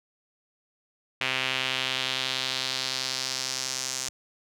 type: tone with band-pass filter sweep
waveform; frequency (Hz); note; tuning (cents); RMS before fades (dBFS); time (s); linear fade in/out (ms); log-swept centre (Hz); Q
sawtooth; 130.7; C3; -1; -30; 1.21-4.09; 2; 2600 to 6500; 2.3
effects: none